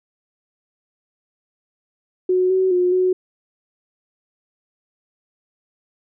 sine tone with pitch steps, 367.4 / 375.9 / 359.6 / 368.5 Hz, F#4 / F#4 / F#4 / F#4, -12 / +27 / -49 / -7 cents, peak -14 dBFS, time 2.29-3.13 s, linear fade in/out 5 ms, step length 210 ms, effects none

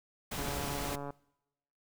pink noise, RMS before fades -38 dBFS, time 0.31-0.96 s, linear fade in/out 10 ms
click train, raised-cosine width 1 ms, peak -27 dBFS, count 104, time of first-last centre 0.38-1.105 s, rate 142 Hz
effects noise-tail reverb RT60 0.9 s tail -24 dB re dry

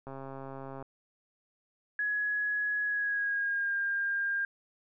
click train, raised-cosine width 1 ms, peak -29 dBFS, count 103, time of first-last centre 0.07-0.826 s, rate 135 Hz
sine tone with pitch glide, 1680 to 1605.1 Hz, G#6 to G6, +19 to +41 cents, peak -28 dBFS, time 1.99-4.45 s, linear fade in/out 2 ms, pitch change -78 cents, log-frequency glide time 2.83-3.76 s
effects none

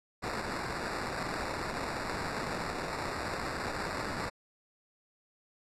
violet noise with sample-and-hold, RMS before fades -36 dBFS, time 0.22-4.3 s, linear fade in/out 20 ms, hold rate 3150 Hz, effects low-pass 8000 Hz 12 dB/octave

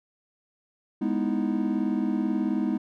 triangle chord, E major seventh, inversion first, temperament equal with one note detuned, 206.9 / 246.9 / 311.1 / 329.6 Hz, G#3 / B3 / D#4 / E4, -6 / 0 / 0 / 0 cents, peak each -26 / -26 / -27 / -32 dBFS, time 1.01-2.78 s, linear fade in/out 10 ms, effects none

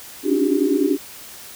sine tone cluster, 276.9 / 286.8 / 307.4 / 366 / 399.7 Hz, C#4 / D4 / D#4 / F#4 / G4, -2 / -41 / -21 / -19 / +34 cents, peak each -22 dBFS, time 0.23-0.98 s, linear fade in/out 50 ms, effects white hiss -39 dBFS RMS until 1.55 s

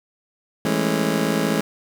25% pulse chord, A major seventh, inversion second, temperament just, 165 / 206.2 / 220 / 275 Hz, E3 / G#3 / A3 / C#4, +2 / -12 / 0 / -14 cents, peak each -21 dBFS, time 0.65-1.61 s, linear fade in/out 2 ms, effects none

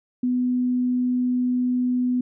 sine tone, 249.2 Hz, B3, 16 cents sharp, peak -19 dBFS, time 0.23-2.21 s, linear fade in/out 5 ms, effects none

